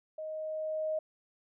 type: tone with level ramp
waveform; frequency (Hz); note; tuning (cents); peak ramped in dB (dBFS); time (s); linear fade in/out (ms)
sine; 625; D#5; +8; -37 to -29; 0.18-0.99; 5
effects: none